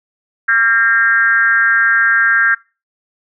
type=tone with frequency modulation; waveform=sine; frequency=1604 Hz; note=G6; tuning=39 cents sharp; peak=-9 dBFS; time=0.48-2.55 s; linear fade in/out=10 ms; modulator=230 Hz; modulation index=0.92; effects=noise-tail reverb RT60 0.3 s tail -22 dB re dry